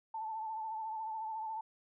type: tone with vibrato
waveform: sine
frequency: 880 Hz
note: A5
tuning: in tune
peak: -37 dBFS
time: 0.14-1.61 s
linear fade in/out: 5 ms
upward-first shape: triangle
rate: 14 Hz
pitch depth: 50 cents each way
effects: none